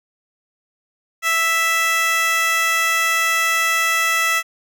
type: tone with high-pass filter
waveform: 15% pulse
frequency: 659.3 Hz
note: E5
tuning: in tune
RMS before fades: -18 dBFS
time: 1.22-4.43 s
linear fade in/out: 50 ms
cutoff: 1600 Hz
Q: 1.3
effects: none